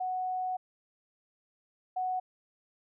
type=tone pair in turn; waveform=sine; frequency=740 / 740 Hz; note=F#5 / F#5; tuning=0 / 0 cents; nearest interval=unison; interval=0 cents; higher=neither; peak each=-30 / -29 dBFS; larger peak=second; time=0-0.57 / 1.96-2.2 s; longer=first; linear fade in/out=10 ms; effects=none